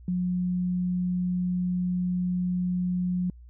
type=tone; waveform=sine; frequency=180 Hz; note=F#3; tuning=47 cents flat; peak=-24 dBFS; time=0.08-3.3 s; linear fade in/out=2 ms; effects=added 60 Hz sine -45 dBFS peak until 3.49 s